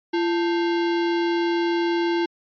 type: tone with sample-and-hold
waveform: sine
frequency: 340.8 Hz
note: F4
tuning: 42 cents flat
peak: -19 dBFS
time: 0.13-2.26 s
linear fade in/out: 10 ms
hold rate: 1225 Hz
effects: resampled to 11025 Hz